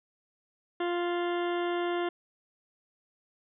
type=harmonic tone; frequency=349.2 Hz; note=F4; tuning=in tune; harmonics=1 / 2 / 3 / 4 / 5 / 6 / 8 / 9 / 10; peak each=-29 / -35 / -39 / -41 / -43 / -45 / -47 / -48 / -49 dBFS; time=0.8-2.09 s; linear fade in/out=5 ms; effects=none